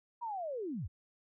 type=linear sweep; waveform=sine; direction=down; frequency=978 to 58.2 Hz; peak=-36 dBFS; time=0.21-0.88 s; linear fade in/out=20 ms; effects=none